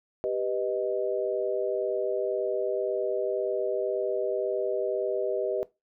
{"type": "chord", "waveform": "sine", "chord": "G augmented", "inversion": "none", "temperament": "equal", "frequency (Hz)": [392, 493.9, 622.3], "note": ["G4", "B4", "D#5"], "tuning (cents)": [0, 0, 0], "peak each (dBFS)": -30, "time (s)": [0.24, 5.63], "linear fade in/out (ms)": 0, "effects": ["noise-tail reverb RT60 0.2 s tail -18 dB re dry"]}